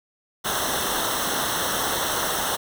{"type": "noise with comb filter", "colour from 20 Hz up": "pink", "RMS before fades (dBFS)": -25, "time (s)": [0.44, 2.57], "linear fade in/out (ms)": 20, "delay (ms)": 0.42, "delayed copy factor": -0.85, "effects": []}